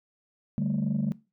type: chord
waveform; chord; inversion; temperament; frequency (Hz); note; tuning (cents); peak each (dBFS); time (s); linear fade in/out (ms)
sine; D suspended fourth; none; equal; 146.83 / 196 / 220; D3 / G3 / A3; 0 / 0 / 0; -28; 0.58-1.12; 0
effects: noise-tail reverb RT60 0.3 s tail -22 dB re dry + tanh soft clip ceiling -20 dBFS